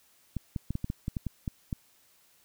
clicks, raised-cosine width 5 ms, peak -19 dBFS, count 11, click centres 0.367 / 0.562 / 0.706 / 0.754 / 0.844 / 0.901 / 1.081 / 1.168 / 1.267 / 1.478 / 1.728 s, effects white hiss -64 dBFS RMS until 2.44 s

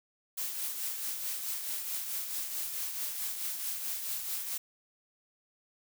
blue noise with tremolo, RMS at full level -34 dBFS, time 0.37-4.58 s, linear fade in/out 10 ms, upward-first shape triangle, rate 4.6 Hz, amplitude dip 50%, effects none

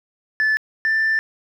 sine tone pair in turn, 1743 / 1773.5 Hz, A6 / A6, -17 / +13 cents, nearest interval unison, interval 30 cents, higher second, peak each -13 / -14 dBFS, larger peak first, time 0.4-0.57 / 0.85-1.19 s, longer second, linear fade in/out 0 ms, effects tanh soft clip ceiling -14 dBFS + 9-bit

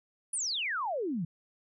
sine exponential sweep, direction down, 10200 to 152.1 Hz, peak -30 dBFS, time 0.33-1.25 s, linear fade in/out 5 ms, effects none

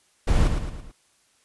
brown noise with echo, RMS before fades -18 dBFS, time 0.27-0.48 s, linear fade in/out 10 ms, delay 110 ms, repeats 4, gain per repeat -6 dB, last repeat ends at 0.92 s, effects white hiss -63 dBFS RMS until 1.44 s + resampled to 24000 Hz

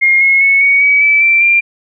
sine tone with pitch steps, 2135 / 2169 / 2203 / 2237 / 2272 / 2308 / 2344 / 2381 Hz, C7 / C#7 / C#7 / C#7 / C#7 / D7 / D7 / D7, +34 / -38 / -11 / +15 / +42 / -31 / -4 / +23 cents, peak -6 dBFS, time 0.01-1.61 s, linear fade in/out 20 ms, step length 200 ms, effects none

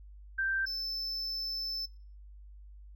sine / triangle tone pair in turn, 1568 / 5274 Hz, G6 / E8, 0 / 0 cents, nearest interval octave + major sixth, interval 2100 cents, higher second, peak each -28 / -33 dBFS, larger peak first, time 0.38-0.66 / 0.66-1.86 s, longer second, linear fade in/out 10 ms, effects noise-tail reverb RT60 0.4 s tail -19 dB re dry + added 50 Hz sine -48 dBFS peak until 2.95 s

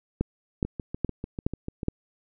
two click trains, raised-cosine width 3 ms, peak -11 / -19 dBFS, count 5 / 9, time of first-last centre 0.21-1.884 / 0.65-1.832 s, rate 2.39 / 6.77 Hz, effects none

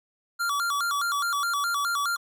square tone with vibrato, 1261 Hz, D#6, 23 cents sharp, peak -25 dBFS, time 0.39-2.17 s, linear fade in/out 20 ms, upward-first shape square, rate 4.8 Hz, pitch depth 170 cents each way, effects none

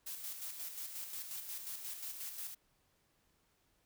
blue noise with tremolo, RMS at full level -43 dBFS, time 0.06-2.55 s, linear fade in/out 10 ms, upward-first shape square, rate 5.6 Hz, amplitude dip 45%, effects pink hiss -75 dBFS RMS until 3.85 s

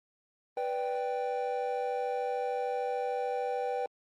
triangle chord, G major, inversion first, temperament equal, 493.9 / 587.3 / 784 Hz, B4 / D5 / G5, 0 / 0 / 0 cents, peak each -31 / -37 / -32 dBFS, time 0.57-3.86 s, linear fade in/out 2 ms, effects Opus 24 kbps

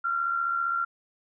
sine tone with amplitude modulation, 1376 Hz, F6, 26 cents flat, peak -22 dBFS, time 0.04-0.85 s, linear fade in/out 10 ms, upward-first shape sine, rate 75.2 Hz, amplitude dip 55%, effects none

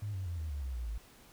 sine tone with pitch steps, 103.6 / 94.45 / 86.12 / 78.51 / 71.58 / 65.26 / 59.5 / 54.25 Hz, G#2 / F#2 / F2 / D#2 / D2 / C2 / A#1 / A1, -4 / +36 / -24 / +16 / -44 / -4 / +36 / -24 cents, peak -34 dBFS, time 0.02-0.98 s, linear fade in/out 5 ms, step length 120 ms, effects tanh soft clip ceiling -30 dBFS + pink hiss -59 dBFS RMS until 1.32 s

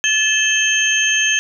sine tone cluster, 1731 / 2614 / 3122 / 6350 Hz, A6 / E7 / G7 / G8, -29 / -15 / -8 / +21 cents, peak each -19 dBFS, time 0.04-1.39 s, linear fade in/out 0 ms, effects none

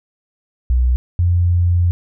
sine tone pair in turn, 62 / 87.68 Hz, B1 / F2, +7 / +7 cents, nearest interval tritone, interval 600 cents, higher second, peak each -11 dBFS, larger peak neither, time 0.7-0.96 / 1.19-1.91 s, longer second, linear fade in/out 0 ms, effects none

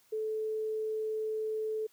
sine tone, 435.4 Hz, A4, 18 cents flat, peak -31 dBFS, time 0.12-1.87 s, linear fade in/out 10 ms, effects white hiss -66 dBFS RMS until 1.92 s

